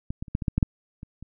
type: clicks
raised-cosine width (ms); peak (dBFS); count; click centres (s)
5; -17 / -19 / -30 / -12 / -17 / -11 / -9 / -6 / -26 / -28; 10; 0.105 / 0.225 / 0.282 / 0.351 / 0.422 / 0.482 / 0.58 / 0.628 / 1.031 / 1.226
effects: none

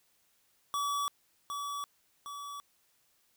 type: tone with echo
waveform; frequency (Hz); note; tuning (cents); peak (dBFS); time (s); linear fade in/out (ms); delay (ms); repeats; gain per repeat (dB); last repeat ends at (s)
square; 1143; D6; -47; -31; 0.74-1.08; 0; 760; 2; -5; 2.6
effects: white hiss -71 dBFS RMS until 3.36 s

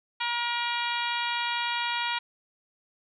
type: harmonic tone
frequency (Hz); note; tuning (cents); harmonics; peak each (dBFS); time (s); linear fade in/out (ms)
475.5; A#4; +34; 2 / 3 / 4 / 5 / 6 / 7 / 8 / 9; -31 / -35 / -36 / -34 / -37 / -36 / -40 / -43; 0.2-2.19; 10
effects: none

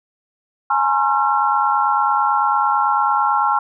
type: tone cluster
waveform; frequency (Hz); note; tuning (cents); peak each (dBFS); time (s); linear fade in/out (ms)
sine; 838 / 927 / 1074 / 1361; G#5 / A#5 / C6 / F6; +15 / -10 / +45 / -45; -18 / -23 / -20 / -19; 0.7-3.59; 5
effects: none

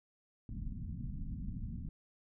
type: low-pass noise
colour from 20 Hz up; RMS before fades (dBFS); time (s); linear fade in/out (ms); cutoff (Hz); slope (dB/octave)
pink; -41; 0.49-1.89; 2; 240; 48
effects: none

